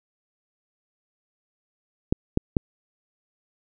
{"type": "clicks", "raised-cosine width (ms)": 3, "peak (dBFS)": -6, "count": 3, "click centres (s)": [2.125, 2.374, 2.568], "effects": []}